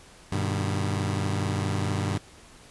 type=chord; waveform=sawtooth; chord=G augmented; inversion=none; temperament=just; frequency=98 / 122.5 / 153.12 Hz; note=G2 / B2 / D#3; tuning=0 / -14 / -27 cents; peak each=-23 / -28 / -28 dBFS; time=0.32-2.18 s; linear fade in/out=5 ms; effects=pink hiss -51 dBFS RMS until 2.7 s + resampled to 24000 Hz